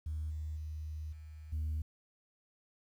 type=tone with level steps; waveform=sine; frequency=77.3 Hz; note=D#2; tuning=11 cents flat; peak=-34 / -36 / -38 / -46 / -31 dBFS; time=0.06-1.82 s; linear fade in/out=5 ms; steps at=0.3 / 0.56 / 1.12 / 1.52 s; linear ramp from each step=10 ms; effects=tanh soft clip ceiling -31 dBFS + 11-bit